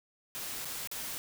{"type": "noise with dropouts", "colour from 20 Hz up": "white", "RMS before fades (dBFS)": -39, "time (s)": [0.35, 1.18], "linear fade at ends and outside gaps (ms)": 0, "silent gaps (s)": [[0.648, 0.654], [0.873, 0.914]], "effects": []}